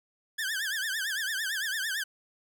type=tone with vibrato; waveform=sawtooth; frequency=1660 Hz; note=G#6; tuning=1 cent flat; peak=-26 dBFS; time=0.38-2.04 s; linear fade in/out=10 ms; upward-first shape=triangle; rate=8.9 Hz; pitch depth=190 cents each way; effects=none